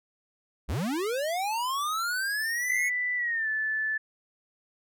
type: linear sweep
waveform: square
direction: up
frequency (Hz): 45.8 to 2222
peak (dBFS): -28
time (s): 0.68-2.9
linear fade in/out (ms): 20
type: tone with pitch glide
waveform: sine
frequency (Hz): 1982 to 1745.5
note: B6 to A6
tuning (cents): +6 to -14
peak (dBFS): -26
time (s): 2.68-3.98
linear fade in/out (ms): 10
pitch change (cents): -220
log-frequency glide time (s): 3.16-3.48
effects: none